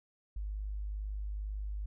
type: tone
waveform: sine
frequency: 51.1 Hz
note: G#1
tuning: 27 cents flat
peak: -35 dBFS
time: 0.36-1.86 s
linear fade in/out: 5 ms
effects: none